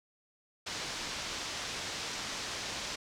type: low-pass noise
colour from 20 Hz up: white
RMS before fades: -39 dBFS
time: 0.66-2.96 s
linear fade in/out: 10 ms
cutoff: 6200 Hz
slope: 24 dB/octave
effects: none